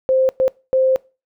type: tone bursts at uneven times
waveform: sine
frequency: 523.3 Hz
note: C5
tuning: in tune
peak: -12 dBFS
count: 3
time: 0.09-0.29 / 0.4-0.48 / 0.73-0.96 s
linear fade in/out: 0 ms
effects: noise-tail reverb RT60 0.3 s tail -23 dB re dry